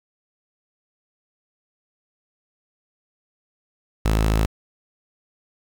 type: tone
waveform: sawtooth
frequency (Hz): 53.8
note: A1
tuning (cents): -38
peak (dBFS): -13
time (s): 4.05-4.46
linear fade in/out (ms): 5
effects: 7-bit